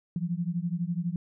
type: beating tone pair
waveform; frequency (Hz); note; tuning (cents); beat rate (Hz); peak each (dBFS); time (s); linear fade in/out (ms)
sine; 167.7 / 179.7; E3 / F3; +30 / +50; 12; -30 / -31; 0.16-1.16; 2
effects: none